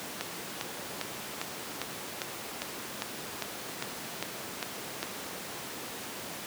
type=click train; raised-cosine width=0.2 ms; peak=-14 dBFS; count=13; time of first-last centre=0.21-5.029 s; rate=2.49 Hz; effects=pink hiss -39 dBFS RMS until 6.46 s + high-pass 200 Hz 12 dB/octave